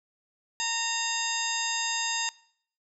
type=harmonic tone with a mistuned harmonic; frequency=920 Hz; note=A#5; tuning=23 cents flat; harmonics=1 / 2 / 3 / 4 / 5 / 7 / 8; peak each=-35 / -35 / -35 / -35 / -35 / -35 / -35 dBFS; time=0.6-2.29 s; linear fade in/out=0 ms; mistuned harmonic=5; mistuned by=+110 cents; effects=noise-tail reverb RT60 0.6 s tail -21 dB re dry